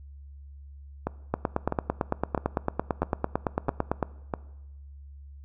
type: two click trains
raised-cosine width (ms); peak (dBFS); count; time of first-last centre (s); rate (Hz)
1; -13 / -10; 6 / 25; 1.07-4.338 / 1.34-4.028; 1.53 / 8.93
effects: noise-tail reverb RT60 1.0 s tail -20 dB re dry + added 70 Hz sine -43 dBFS peak until 5.44 s